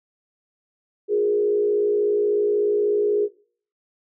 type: tone with frequency modulation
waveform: sine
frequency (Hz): 415.3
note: G#4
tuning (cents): 0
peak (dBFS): -17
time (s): 1.08-3.29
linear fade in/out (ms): 50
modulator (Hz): 56.4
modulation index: 0.62
effects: noise-tail reverb RT60 0.5 s tail -23 dB re dry